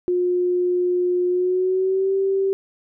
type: tone with pitch glide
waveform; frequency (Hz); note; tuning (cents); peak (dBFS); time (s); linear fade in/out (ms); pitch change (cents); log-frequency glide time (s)
sine; 358 to 388.2; F4 to G4; +43 to -17; -17; 0.08-2.53; 0; +140; 1.28-2.14
effects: none